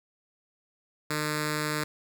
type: tone with notch filter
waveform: 5% pulse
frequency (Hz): 151.4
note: D#3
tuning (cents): -47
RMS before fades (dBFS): -30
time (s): 1.1-1.84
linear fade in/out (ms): 5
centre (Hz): 770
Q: 1.3
effects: none